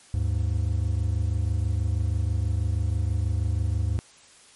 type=tone pair together; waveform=triangle; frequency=75.8 / 102 Hz; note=D#2 / G#2; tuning=-45 / -31 cents; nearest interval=perfect fourth; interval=514 cents; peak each=-23 dBFS; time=0.14-3.99 s; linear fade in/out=0 ms; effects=white hiss -53 dBFS RMS until 4.55 s + MP3 48 kbps